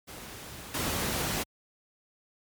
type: noise with level steps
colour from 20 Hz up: pink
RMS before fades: -43 / -30 dBFS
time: 0.07-1.44 s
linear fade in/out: 20 ms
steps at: 0.74 s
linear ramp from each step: 5 ms
effects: high-pass 60 Hz 12 dB/octave + MP3 96 kbps